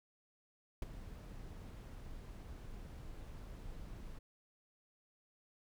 brown noise with ADSR envelope, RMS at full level -36 dBFS, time 0.82-4.19 s, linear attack 3 ms, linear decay 18 ms, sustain -13 dB, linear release 9 ms, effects none

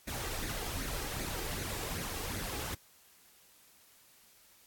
pink noise with flanger, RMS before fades -38 dBFS, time 0.07-2.75 s, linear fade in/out 10 ms, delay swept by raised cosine 0.46 to 2.56 ms, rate 2.6 Hz, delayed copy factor +0.55, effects white hiss -62 dBFS RMS until 4.66 s + AAC 64 kbps

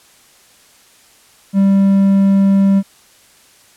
triangle tone, 196 Hz, G3, in tune, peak -6 dBFS, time 1.53-2.83 s, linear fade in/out 50 ms, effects white hiss -48 dBFS RMS until 3.76 s + low-pass 11000 Hz 12 dB/octave

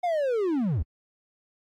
triangle linear sweep, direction down, 730 to 58.27 Hz, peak -21 dBFS, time 0.03-0.83 s, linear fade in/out 10 ms, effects AAC 48 kbps

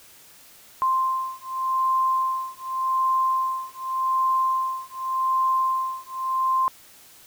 sine beating tone pair, 1046.5 / 1047.36 Hz, C6 / C6, 0 / +1 cents, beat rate 0.86 Hz, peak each -24 dBFS, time 0.82-6.68 s, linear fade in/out 0 ms, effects white hiss -50 dBFS RMS until 7.26 s

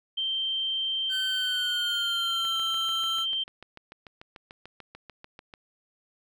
sine tone, 3136 Hz, G7, in tune, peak -26 dBFS, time 0.17-3.44 s, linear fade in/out 10 ms
square tone with pitch glide, 1526 to 1336.2 Hz, G6 to E6, -47 to +23 cents, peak -33 dBFS, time 1.09-3.26 s, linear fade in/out 50 ms, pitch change -230 cents, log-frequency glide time 1.28-2.57 s
click train, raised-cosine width 0.3 ms, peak -28 dBFS, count 22, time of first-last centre 2.45-5.538 s, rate 6.8 Hz
effects none

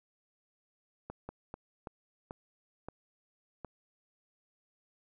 slowing click train, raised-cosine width 1 ms, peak -27 dBFS, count 7, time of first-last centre 1.1-3.647 s, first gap 190 ms, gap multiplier 1.32, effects none

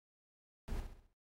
brown noise with echo, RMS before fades -40 dBFS, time 0.68-0.8 s, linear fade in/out 0 ms, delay 66 ms, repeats 5, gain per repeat -7 dB, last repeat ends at 1.13 s, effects AAC 48 kbps

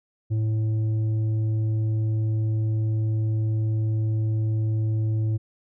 sine tone with tanh clipping, 109.4 Hz, A2, 9 cents flat, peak -22 dBFS, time 0.3-5.38 s, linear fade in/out 20 ms, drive 6 dB, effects none

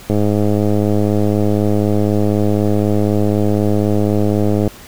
click train, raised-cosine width 2 ms, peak -3 dBFS, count 477, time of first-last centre 0.1-4.677 s, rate 104 Hz, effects pink hiss -38 dBFS RMS until 4.87 s

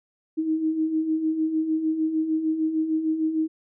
sine beating tone pair, 311.1 / 317.7 Hz, D#4 / D#4, 0 / +36 cents, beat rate 6.6 Hz, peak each -30 / -22 dBFS, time 0.37-3.48 s, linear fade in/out 20 ms, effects none

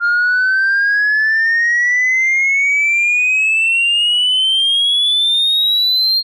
sine exponential sweep, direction up, 1396.9 to 4236 Hz, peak -9 dBFS, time 0-6.23 s, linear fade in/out 50 ms, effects tanh soft clip ceiling -9 dBFS

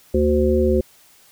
harmonic tone with a mistuned harmonic, 74.1 Hz, D2, 16 cents sharp, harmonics 1 / 3 / 5 / 7, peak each -20 / -21 / -18 / -21 dBFS, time 0.14-0.81 s, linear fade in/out 5 ms, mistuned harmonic 3, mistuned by +25 cents, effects white hiss -52 dBFS RMS until 1.31 s

